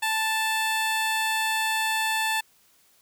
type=tone; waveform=15% pulse; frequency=880 Hz; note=A5; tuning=in tune; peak=-17 dBFS; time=0.02-2.41 s; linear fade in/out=10 ms; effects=white hiss -61 dBFS RMS until 3.01 s